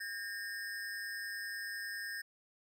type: ring-modulated tone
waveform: square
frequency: 1718 Hz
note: A6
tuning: 42 cents flat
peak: -37 dBFS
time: 0-2.22 s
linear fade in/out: 10 ms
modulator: 105 Hz
effects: none